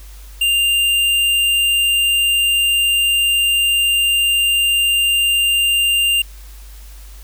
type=tone with tanh clipping; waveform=sine; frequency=2794 Hz; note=F7; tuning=in tune; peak=-14 dBFS; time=0.41-6.22 s; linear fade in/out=5 ms; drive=16 dB; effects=added 50 Hz sine -34 dBFS peak until 7.23 s + white hiss -45 dBFS RMS until 7.23 s